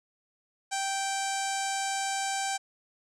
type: tone with low-pass filter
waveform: sawtooth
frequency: 781 Hz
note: G5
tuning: 7 cents flat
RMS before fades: -31 dBFS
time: 0.71-2.58 s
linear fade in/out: 20 ms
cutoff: 7700 Hz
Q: 3.6
effects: none